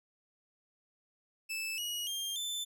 sawtooth tone with pitch steps, 2630 / 2901 / 3201 / 3531 Hz, E7 / F#7 / G7 / A7, -5 / -35 / +36 / +5 cents, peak -32 dBFS, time 1.49-2.65 s, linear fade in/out 20 ms, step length 290 ms, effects none

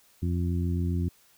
harmonic tone, 87.31 Hz, F2, in tune, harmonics 1 / 2 / 3 / 4, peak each -26 / -31 / -35 / -39 dBFS, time 0.22-1.09 s, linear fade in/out 10 ms, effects white hiss -61 dBFS RMS until 1.37 s

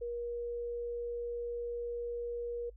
sine tone, 476 Hz, A#4, 36 cents sharp, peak -35 dBFS, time 0.01-2.7 s, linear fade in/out 10 ms, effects noise-tail reverb RT60 0.1 s tail -23 dB re dry + added 50 Hz sine -51 dBFS peak until 2.76 s

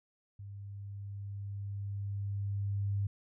sine tone with level ramp, 100 Hz, G2, 35 cents sharp, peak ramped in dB -43 to -29 dBFS, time 0.39-3.07 s, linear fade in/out 5 ms, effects none

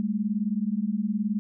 sine beating tone pair, 200 / 219 Hz, G3 / A3, +35 / -8 cents, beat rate 19 Hz, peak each -27 dBFS, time 0-1.39 s, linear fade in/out 0 ms, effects none

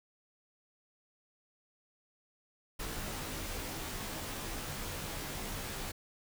pink noise with comb filter, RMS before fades -40 dBFS, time 2.79-5.92 s, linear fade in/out 10 ms, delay 17 ms, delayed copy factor -0.95, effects none

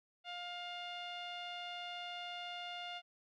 sawtooth tone with low-pass filter, 706 Hz, F5, 19 cents sharp, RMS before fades -45 dBFS, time 0.24-3.02 s, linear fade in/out 50 ms, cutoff 3200 Hz, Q 5.2, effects none

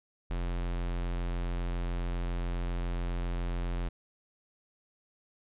square tone, 43.65 Hz, F1, in tune, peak -31 dBFS, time 0.3-3.89 s, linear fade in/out 10 ms, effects resampled to 8000 Hz

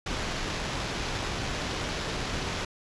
pink noise with sample-and-hold, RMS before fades -32 dBFS, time 0.06-2.65 s, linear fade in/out 5 ms, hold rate 8820 Hz, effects resampled to 22050 Hz

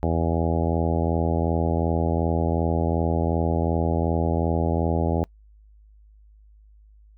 harmonic tone, 82.7 Hz, E2, 6 cents sharp, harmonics 1 / 2 / 3 / 4 / 5 / 6 / 7 / 8 / 9 / 10, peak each -24 / -27 / -29 / -30 / -31 / -32 / -32 / -33 / -34 / -34 dBFS, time 0.03-5.24 s, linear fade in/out 0 ms, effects noise-tail reverb RT60 0.1 s tail -26 dB re dry + added 52 Hz sine -49 dBFS peak until 7.17 s

